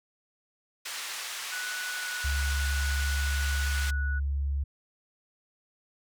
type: band-pass noise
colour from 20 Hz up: pink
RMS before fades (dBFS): -37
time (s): 0.85-3.91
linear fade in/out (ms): 10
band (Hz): 1500 to 10000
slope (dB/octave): 12
type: tone with pitch glide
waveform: sine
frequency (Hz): 1480 to 1471.5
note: F#6 to F#6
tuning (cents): 0 to -10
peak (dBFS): -34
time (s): 1.51-4.2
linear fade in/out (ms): 20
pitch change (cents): -10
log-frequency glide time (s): 1.72-2.2
type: tone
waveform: sine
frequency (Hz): 70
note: C#2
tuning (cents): +18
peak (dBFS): -26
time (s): 2.24-4.64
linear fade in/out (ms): 10
effects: none